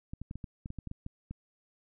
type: clicks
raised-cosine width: 5 ms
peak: -27 dBFS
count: 12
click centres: 0.135 / 0.216 / 0.311 / 0.356 / 0.442 / 0.659 / 0.704 / 0.787 / 0.873 / 0.914 / 1.064 / 1.31 s
effects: none